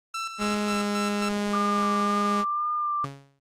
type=tone with tremolo; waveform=sawtooth; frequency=1335 Hz; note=E6; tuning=22 cents sharp; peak=-25 dBFS; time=0.14-1.29 s; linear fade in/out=5 ms; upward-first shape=square; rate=3.7 Hz; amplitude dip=55%
type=tone with pitch glide; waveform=sawtooth; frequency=208.1 to 205.5 Hz; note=G#3 to G#3; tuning=+4 to -18 cents; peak=-21 dBFS; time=0.38-2.45 s; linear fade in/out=50 ms; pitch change=-22 cents; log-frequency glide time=0.67-0.74 s
type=tone with vibrato; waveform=sine; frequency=1195 Hz; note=D6; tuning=30 cents sharp; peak=-24 dBFS; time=1.53-3.05 s; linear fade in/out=5 ms; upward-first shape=sine; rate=1.9 Hz; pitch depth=21 cents each way
type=tone with exponential decay; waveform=sawtooth; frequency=138.59 Hz; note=C#3; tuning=in tune; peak=-26 dBFS; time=3.04-3.39 s; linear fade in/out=0 ms; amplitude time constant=76 ms
effects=low-pass 9000 Hz 12 dB/octave + Opus 24 kbps